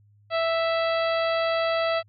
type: harmonic tone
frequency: 659.3 Hz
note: E5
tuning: in tune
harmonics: 1 / 2 / 3 / 4 / 5 / 6 / 7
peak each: -23 / -29 / -33 / -35 / -37 / -39 / -40 dBFS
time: 0.3-2.03 s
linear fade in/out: 50 ms
effects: added 103 Hz sine -55 dBFS peak until 2.08 s